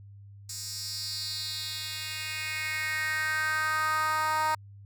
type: tone with high-pass filter sweep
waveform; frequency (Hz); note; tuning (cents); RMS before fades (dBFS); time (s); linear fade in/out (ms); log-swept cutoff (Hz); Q
10% pulse; 311.1; D#4; 0; -31; 0.49-4.55; 5; 6300 to 920; 3.5
effects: added 100 Hz sine -46 dBFS peak until 4.85 s